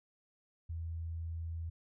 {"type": "tone", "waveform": "sine", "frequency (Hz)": 82.6, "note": "E2", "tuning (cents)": 4, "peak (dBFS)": -37, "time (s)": [0.69, 1.7], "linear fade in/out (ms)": 10, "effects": []}